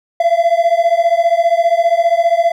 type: beating tone pair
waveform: triangle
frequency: 671 / 686 Hz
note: E5 / F5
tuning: +31 / -31 cents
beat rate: 15 Hz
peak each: -11 dBFS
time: 0.2-2.52 s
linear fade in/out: 5 ms
effects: none